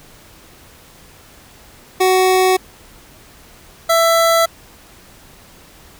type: tone pair in turn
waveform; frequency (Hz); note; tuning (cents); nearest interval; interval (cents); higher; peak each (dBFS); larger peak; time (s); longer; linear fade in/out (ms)
25% pulse; 372.9 / 664.4; F#4 / E5; +14 / +13; minor seventh; 999; second; -7; neither; 2-2.57 / 3.89-4.46; neither; 10
effects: pink hiss -44 dBFS RMS until 5.99 s